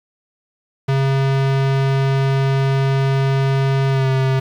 square tone with pitch glide, 135.6 to 132.73 Hz, C#3 to C3, -38 to +25 cents, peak -15 dBFS, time 0.88-4.4 s, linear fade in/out 10 ms, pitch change -37 cents, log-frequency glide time 3.89-4.08 s, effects low-pass 4000 Hz 12 dB/octave + 7-bit

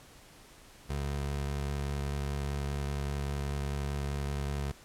25% pulse tone with vibrato, 70.7 Hz, C#2, 35 cents sharp, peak -28 dBFS, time 0.89-4.72 s, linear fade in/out 10 ms, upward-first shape sine, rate 5 Hz, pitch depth 15 cents each way, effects pink hiss -55 dBFS RMS until 4.84 s + low-pass 12000 Hz 12 dB/octave

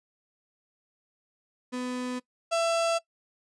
35% pulse tone pair in turn, 250.3 / 668.2 Hz, B3 / E5, +23 / +23 cents, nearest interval octave + perfect fourth, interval 1700 cents, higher second, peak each -29 / -22 dBFS, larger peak second, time 1.72-2.2 / 2.51-2.99 s, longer neither, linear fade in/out 20 ms, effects noise-tail reverb RT60 0.1 s tail -20 dB re dry + resampled to 22050 Hz

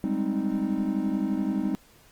triangle chord, Ab major seventh, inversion third, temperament equal, 196 / 207.7 / 261.6 / 311.1 Hz, G3 / Ab3 / C4 / Eb4, 0 / 0 / 0 / 0 cents, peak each -28 dBFS, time 0.04-1.75 s, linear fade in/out 0 ms, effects pink hiss -57 dBFS RMS until 2.11 s + Opus 24 kbps

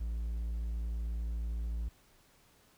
triangle tone, 56.8 Hz, A#1, 44 cents flat, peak -31 dBFS, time 0-1.89 s, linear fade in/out 10 ms, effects pink hiss -65 dBFS RMS until 2.77 s

